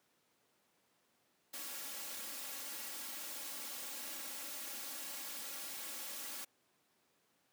white noise with comb filter, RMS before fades -45 dBFS, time 1.53-6.45 s, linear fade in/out 10 ms, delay 3.6 ms, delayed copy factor +0.95, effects pink hiss -75 dBFS RMS until 7.52 s + high-pass 200 Hz 12 dB/octave

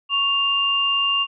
sine tone pair together, 1113.3 / 2798 Hz, C#6 / F7, +7 / +3 cents, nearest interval octave + major third, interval 1596 cents, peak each -24 / -18 dBFS, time 0.09-1.27 s, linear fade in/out 50 ms, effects none

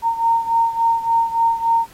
sine beating tone pair, 918 / 921.5 Hz, A#5 / A#5, -27 / -20 cents, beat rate 3.5 Hz, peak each -16 / -20 dBFS, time 0.02-1.87 s, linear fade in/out 50 ms, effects pink hiss -47 dBFS RMS until 1.93 s + AAC 48 kbps

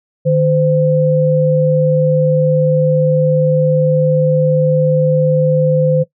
sine tone pair together, 152.9 / 514.3 Hz, D#3 / C5, -30 / -30 cents, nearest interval octave + major sixth, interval 2100 cents, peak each -12 dBFS, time 0.25-6.04 s, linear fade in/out 20 ms, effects noise-tail reverb RT60 0.1 s tail -18 dB re dry

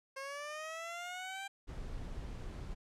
15% pulse linear sweep, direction up, 534 to 792 Hz, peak -35 dBFS, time 0.16-1.48 s, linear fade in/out 10 ms
brown noise, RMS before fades -43 dBFS, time 1.67-2.75 s, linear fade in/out 20 ms
effects low-pass 9000 Hz 12 dB/octave

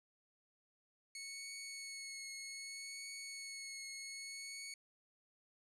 15% pulse tone with vibrato, 2200 Hz, C#7, 14 cents flat, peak -39 dBFS, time 1.15-4.74 s, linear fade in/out 2 ms, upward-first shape triangle, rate 0.64 Hz, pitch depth 21 cents each way, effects low-pass 12000 Hz 12 dB/octave

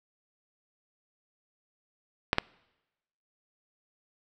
clicks, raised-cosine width 0.3 ms, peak -6 dBFS, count 2, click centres 2.331 / 2.384 s, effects noise-tail reverb RT60 1.0 s tail -25 dB re dry

